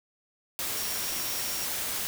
sine tone in noise, 5588 Hz, F8, in tune, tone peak -38 dBFS, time 0.77-1.65 s, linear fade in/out 0 ms, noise white, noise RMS -32 dBFS, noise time 0.59-2.07 s, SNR -9 dB, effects none

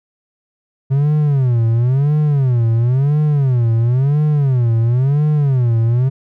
triangle tone with vibrato, 131.4 Hz, C3, 8 cents sharp, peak -9 dBFS, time 0.9-6.1 s, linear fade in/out 20 ms, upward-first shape sine, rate 0.97 Hz, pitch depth 250 cents each way, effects none

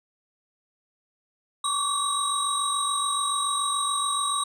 sine tone cluster, 1110 / 1157 / 3823 / 8520 Hz, C#6 / D6 / A#7 / C9, +2 / -26 / +43 / +30 cents, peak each -28 dBFS, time 1.64-4.44 s, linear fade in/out 5 ms, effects tanh soft clip ceiling -17 dBFS

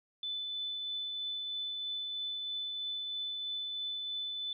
sine tone with tremolo, 3505 Hz, A7, 7 cents flat, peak -34 dBFS, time 0.23-4.53 s, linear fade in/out 2 ms, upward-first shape triangle, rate 3.1 Hz, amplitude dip 25%, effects none

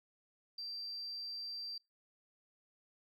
sine tone, 4699 Hz, D8, in tune, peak -40 dBFS, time 0.58-1.78 s, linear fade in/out 5 ms, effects noise-tail reverb RT60 0.2 s tail -25 dB re dry + tanh soft clip ceiling -36 dBFS

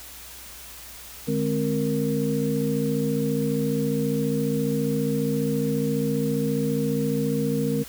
sine tone cluster, 150.8 / 210.8 / 265.5 / 466.1 Hz, D3 / G#3 / C4 / A#4, +46 / +26 / +25 / 0 cents, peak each -27 dBFS, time 1.27-7.84 s, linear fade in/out 20 ms, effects added 60 Hz sine -50 dBFS peak until 7.88 s + white hiss -42 dBFS RMS until 7.88 s

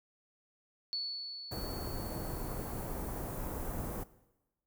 sine tone with exponential decay, 4435 Hz, C#8, in tune, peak -32 dBFS, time 0.93-3.28 s, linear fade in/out 0 ms, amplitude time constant 510 ms
pink band-stop noise, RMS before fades -39 dBFS, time 1.51-4.04 s, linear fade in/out 10 ms, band 940 to 14000 Hz, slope 12 dB/octave
effects noise-tail reverb RT60 1.0 s tail -18 dB re dry

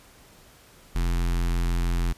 square tone with notch filter, 43.06 Hz, F1, 24 cents flat, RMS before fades -24 dBFS, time 0.95-2.13 s, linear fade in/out 10 ms, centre 560 Hz, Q 1.3, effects pink hiss -53 dBFS RMS until 2.17 s + resampled to 32000 Hz

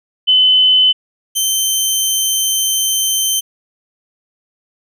sine / 15% pulse tone pair in turn, 3029 / 3103 Hz, F#7 / G7, +40 / -18 cents, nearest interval unison, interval 42 cents, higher second, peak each -7 / -6 dBFS, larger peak second, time 0.27-0.93 / 1.35-3.41 s, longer second, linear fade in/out 20 ms, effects none

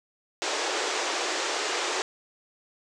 pink band-pass noise, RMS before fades -29 dBFS, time 0.42-2.02 s, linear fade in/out 0 ms, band 340 to 7700 Hz, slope 48 dB/octave, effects none

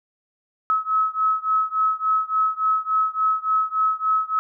sine beating tone pair, 1286 / 1289.5 Hz, E6 / E6, -43 / -39 cents, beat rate 3.5 Hz, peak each -21 / -22 dBFS, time 0.7-4.39 s, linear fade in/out 0 ms, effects none

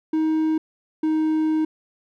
triangle tone pair in turn, 315 / 313.2 Hz, D#4 / D#4, +21 / +11 cents, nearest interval unison, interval 10 cents, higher first, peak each -16 dBFS, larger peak neither, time 0.13-0.58 / 1.03-1.65 s, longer second, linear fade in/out 5 ms, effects none

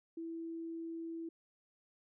sine tone, 330 Hz, E4, 2 cents sharp, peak -40 dBFS, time 0.17-1.29 s, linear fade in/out 5 ms, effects none

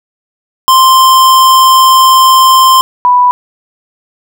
square / sine tone pair in turn, 1046 / 987.3 Hz, C6 / B5, -1 / -1 cents, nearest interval minor second, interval 100 cents, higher first, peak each -3 dBFS, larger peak neither, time 0.68-2.81 / 3.05-3.31 s, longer first, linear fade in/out 0 ms, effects none

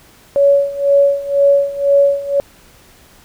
sine tone with tremolo, 562 Hz, C#5, 24 cents sharp, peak -6 dBFS, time 0.36-2.4 s, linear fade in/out 0 ms, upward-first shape sine, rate 2 Hz, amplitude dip 85%, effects pink hiss -46 dBFS RMS until 3.24 s

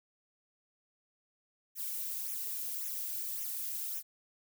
violet noise with flanger, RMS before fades -38 dBFS, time 1.75-4.03 s, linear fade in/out 50 ms, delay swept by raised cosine 0.22 to 2.32 ms, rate 1.8 Hz, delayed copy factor -0.75, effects none

